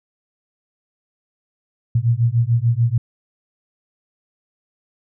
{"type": "beating tone pair", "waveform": "sine", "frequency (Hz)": [114.3, 121.1], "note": ["A#2", "B2"], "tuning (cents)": [-34, -34], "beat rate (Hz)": 6.8, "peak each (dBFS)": -17, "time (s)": [1.95, 2.98], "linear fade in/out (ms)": 5, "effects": []}